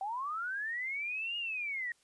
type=linear two-way sweep; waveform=sine; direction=up then down; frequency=752 to 2871 to 1860 Hz; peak=-34 dBFS; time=0.01-1.92 s; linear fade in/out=2 ms; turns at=1.37 s; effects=white hiss -70 dBFS RMS until 2.03 s + resampled to 24000 Hz